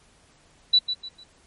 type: tone with echo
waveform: sine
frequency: 3951 Hz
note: B7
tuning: in tune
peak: -13 dBFS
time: 0.73-0.79 s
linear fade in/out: 10 ms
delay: 150 ms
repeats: 3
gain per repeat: -10 dB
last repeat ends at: 1.24 s
effects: pink hiss -58 dBFS RMS until 1.46 s + MP3 48 kbps

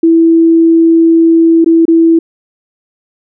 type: tone with dropouts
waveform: sine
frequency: 329.6 Hz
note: E4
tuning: in tune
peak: -3 dBFS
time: 0.03-2.19 s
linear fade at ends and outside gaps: 5 ms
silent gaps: 1.645-1.66 / 1.854-1.88 s
effects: none

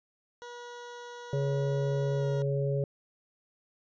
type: tone with pitch glide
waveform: 20% pulse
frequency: 482.4 to 475.2 Hz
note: B4 to A#4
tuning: -41 to +33 cents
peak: -37 dBFS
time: 0.42-2.42 s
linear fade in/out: 0 ms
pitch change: -26 cents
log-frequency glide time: 2.18-2.24 s
type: harmonic tone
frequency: 139.3 Hz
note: C#3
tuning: 9 cents sharp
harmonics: 1 / 3 / 4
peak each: -28 / -33 / -34 dBFS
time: 1.33-2.84 s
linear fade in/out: 2 ms
effects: resampled to 16000 Hz

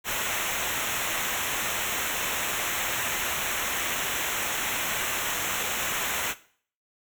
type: noise with comb filter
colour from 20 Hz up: pink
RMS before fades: -29 dBFS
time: 0.04-6.35 s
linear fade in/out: 50 ms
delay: 0.21 ms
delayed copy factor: -0.85
effects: noise-tail reverb RT60 0.5 s tail -17 dB re dry

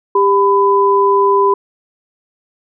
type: tone pair together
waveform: sine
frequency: 397.2 / 1000.9 Hz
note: G4 / B5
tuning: +23 / +23 cents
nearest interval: octave + major third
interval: 1600 cents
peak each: -11 dBFS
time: 0.15-1.54 s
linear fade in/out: 5 ms
effects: none

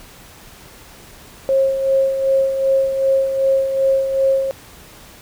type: tone with tremolo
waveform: sine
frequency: 538 Hz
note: C5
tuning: 48 cents sharp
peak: -11 dBFS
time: 1.49-4.51 s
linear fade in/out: 0 ms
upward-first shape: sine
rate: 2.6 Hz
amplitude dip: 55%
effects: pink hiss -42 dBFS RMS until 5.21 s

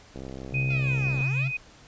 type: click train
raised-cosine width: 2 ms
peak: -25 dBFS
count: 70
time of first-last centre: 0.16-1.205 s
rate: 66 Hz
type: tone with vibrato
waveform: sine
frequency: 133.2 Hz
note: C3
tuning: 31 cents sharp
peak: -24 dBFS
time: 0.51-1.52 s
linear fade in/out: 50 ms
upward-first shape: sine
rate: 19 Hz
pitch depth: 28 cents each way
type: tone with tremolo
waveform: sine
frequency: 2500 Hz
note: D#7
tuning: 8 cents sharp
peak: -26 dBFS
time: 0.54-1.57 s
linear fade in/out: 5 ms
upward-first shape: sine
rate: 6.1 Hz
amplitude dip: 45%
type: linear two-way sweep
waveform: 10% pulse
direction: down then up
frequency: 710 to 231.3 to 710 Hz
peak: -33 dBFS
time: 0.7-1.48 s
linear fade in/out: 5 ms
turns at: 1.21 s
effects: pink hiss -52 dBFS RMS until 1.87 s + resampled to 16000 Hz

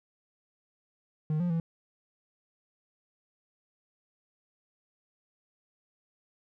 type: tone with pitch steps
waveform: triangle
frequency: 154.2 / 175.9 / 165.5 Hz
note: D#3 / F3 / E3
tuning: -15 / +13 / +7 cents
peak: -24 dBFS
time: 1.3-1.6 s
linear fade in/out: 2 ms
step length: 100 ms
effects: none

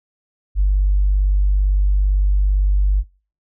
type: tone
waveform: sine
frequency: 48.88 Hz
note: G1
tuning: 4 cents flat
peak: -11 dBFS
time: 0.55-3.04 s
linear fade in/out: 50 ms
effects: noise-tail reverb RT60 0.4 s tail -26 dB re dry + tanh soft clip ceiling -7 dBFS

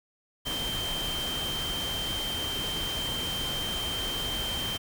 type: tone in noise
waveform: sine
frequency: 3136 Hz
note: G7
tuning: in tune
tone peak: -31 dBFS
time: 0.45-4.78 s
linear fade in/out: 20 ms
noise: pink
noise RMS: -35 dBFS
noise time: 0.45-4.78 s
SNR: +1 dB
effects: none

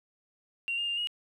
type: tone with pitch steps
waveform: sine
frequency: 2761 / 2819 / 2797 / 2880 Hz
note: F7 / F7 / F7 / F#7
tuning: -20 / +16 / +2 / -47 cents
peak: -28 dBFS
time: 0.68-1.072 s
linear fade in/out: 0 ms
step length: 98 ms
effects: tanh soft clip ceiling -24 dBFS + 11-bit

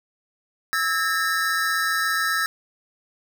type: tone cluster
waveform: square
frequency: 1310 / 1637 / 1812 Hz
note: E6 / G#6 / A#6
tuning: -11 / -25 / -50 cents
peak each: -26 dBFS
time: 0.73-2.46 s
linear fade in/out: 0 ms
effects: none

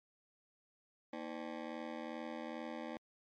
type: ring-modulated tone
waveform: 20% pulse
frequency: 276 Hz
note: C#4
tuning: 7 cents flat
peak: -34 dBFS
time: 1.13-2.97 s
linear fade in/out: 0 ms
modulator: 41.2 Hz
effects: low-pass 3000 Hz 12 dB/octave + MP3 96 kbps

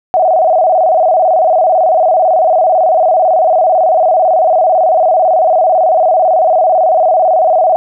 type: tone with vibrato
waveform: sine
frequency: 689 Hz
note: F5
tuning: 24 cents flat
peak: -6 dBFS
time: 0.14-7.76 s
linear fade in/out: 0 ms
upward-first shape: square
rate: 18 Hz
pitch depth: 130 cents each way
effects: none

